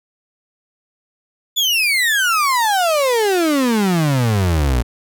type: exponential sweep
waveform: 35% pulse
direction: down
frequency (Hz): 3516 to 56.8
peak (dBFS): -12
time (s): 1.56-4.83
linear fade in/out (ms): 20
effects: none